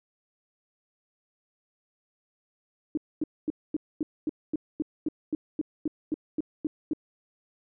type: tone bursts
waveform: sine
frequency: 307.3 Hz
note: D#4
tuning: 21 cents flat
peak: -24 dBFS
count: 16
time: 2.95-6.934 s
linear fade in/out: 2 ms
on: 24 ms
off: 240 ms
effects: none